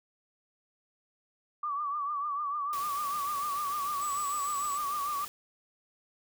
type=tone with vibrato; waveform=sine; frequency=1163 Hz; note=D6; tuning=17 cents flat; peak=-30 dBFS; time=1.63-5.25 s; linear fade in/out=5 ms; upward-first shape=triangle; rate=6.7 Hz; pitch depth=89 cents each way
type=noise; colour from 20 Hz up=white; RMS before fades=-43 dBFS; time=2.73-5.28 s; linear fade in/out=0 ms
type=tone; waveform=sine; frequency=7902 Hz; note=B8; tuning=in tune; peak=-38 dBFS; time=4.01-4.78 s; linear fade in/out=10 ms
effects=none